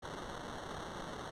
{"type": "noise with sample-and-hold", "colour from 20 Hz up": "white", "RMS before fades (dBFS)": -44, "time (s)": [0.02, 1.31], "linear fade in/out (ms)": 20, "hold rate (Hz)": 2450, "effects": ["low-pass 7000 Hz 12 dB/octave"]}